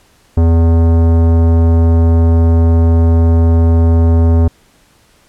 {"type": "tone with tanh clipping", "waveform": "sine", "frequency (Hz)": 82.9, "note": "E2", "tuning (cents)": 10, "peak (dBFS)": -8, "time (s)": [0.37, 4.48], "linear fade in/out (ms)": 5, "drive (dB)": 17, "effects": ["pink hiss -50 dBFS RMS until 5.28 s", "low-pass 12000 Hz 12 dB/octave"]}